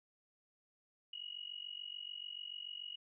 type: tone with amplitude modulation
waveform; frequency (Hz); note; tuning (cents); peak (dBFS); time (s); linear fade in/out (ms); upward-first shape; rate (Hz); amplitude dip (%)
sine; 2900; F#7; -35; -40; 1.13-2.96; 5; sine; 46.9; 90
effects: none